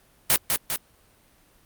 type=noise with echo; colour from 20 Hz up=white; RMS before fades=-18 dBFS; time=0.3-0.36 s; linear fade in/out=0 ms; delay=200 ms; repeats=2; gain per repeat=-4 dB; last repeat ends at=0.76 s; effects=pink hiss -59 dBFS RMS until 1.65 s + Opus 32 kbps